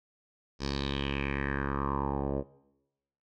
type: tone with low-pass filter sweep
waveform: 10% pulse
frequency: 69.3 Hz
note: C#2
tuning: in tune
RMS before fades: -32 dBFS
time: 0.59-2.44 s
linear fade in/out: 50 ms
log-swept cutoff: 5300 to 570 Hz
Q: 4.8
effects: noise-tail reverb RT60 0.9 s tail -19 dB re dry